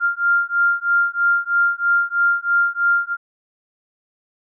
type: beating tone pair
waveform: sine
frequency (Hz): 1395 / 1398.1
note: F6 / F6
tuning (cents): -2 / +1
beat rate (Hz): 3.1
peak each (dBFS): -18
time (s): 0-3.17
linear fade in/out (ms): 50
effects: none